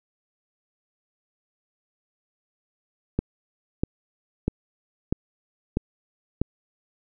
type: click train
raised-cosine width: 3 ms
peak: -9 dBFS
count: 6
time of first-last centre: 3.19-6.416 s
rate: 1.55 Hz
effects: none